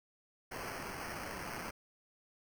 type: noise with sample-and-hold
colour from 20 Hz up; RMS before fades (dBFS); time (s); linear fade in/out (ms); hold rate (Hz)
violet; -43; 0.51-1.71; 10; 3675
effects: none